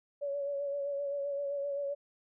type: tone with vibrato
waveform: sine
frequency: 565 Hz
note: C#5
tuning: 33 cents sharp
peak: -32 dBFS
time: 0.21-1.95 s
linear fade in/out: 20 ms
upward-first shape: sine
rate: 7.7 Hz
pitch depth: 30 cents each way
effects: none